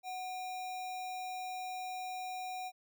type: tone with sample-and-hold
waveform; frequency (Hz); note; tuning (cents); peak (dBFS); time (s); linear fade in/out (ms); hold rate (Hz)
sine; 740; F#5; 0; -38; 0.03-2.72; 50; 3150
effects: none